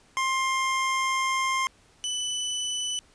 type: tone pair in turn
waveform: 25% pulse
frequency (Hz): 1057 / 2990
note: C6 / F#7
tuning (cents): +17 / +17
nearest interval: octave + tritone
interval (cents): 1800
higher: second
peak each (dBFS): -20 / -24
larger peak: first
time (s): 0.17-1.67 / 2.04-2.99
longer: first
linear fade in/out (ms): 0
effects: pink hiss -59 dBFS RMS until 3.14 s + resampled to 22050 Hz